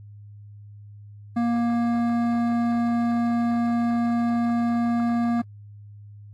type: tone with hard clipping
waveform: sine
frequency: 235.6 Hz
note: A#3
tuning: 19 cents sharp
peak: -22 dBFS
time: 1.36-5.42 s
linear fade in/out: 10 ms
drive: 12 dB
effects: added 103 Hz sine -41 dBFS peak until 6.33 s + AAC 64 kbps